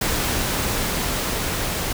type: noise with level ramp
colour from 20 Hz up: pink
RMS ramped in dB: -22 to -25 dBFS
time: 0.01-1.93 s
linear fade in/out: 5 ms
effects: none